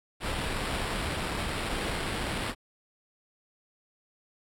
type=noise with sample-and-hold; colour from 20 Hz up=pink; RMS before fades=-32 dBFS; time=0.2-2.55 s; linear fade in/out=50 ms; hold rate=6300 Hz; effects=low-pass 12000 Hz 12 dB/octave